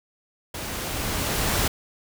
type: noise with level ramp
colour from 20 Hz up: pink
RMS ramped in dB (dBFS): -33 to -22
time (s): 0.54-1.68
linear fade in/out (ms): 5
effects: none